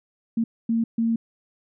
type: tone bursts at uneven times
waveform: sine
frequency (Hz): 228.6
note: A#3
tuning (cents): -34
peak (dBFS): -19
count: 3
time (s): 0.37-0.44 / 0.69-0.84 / 0.98-1.16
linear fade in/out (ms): 5
effects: none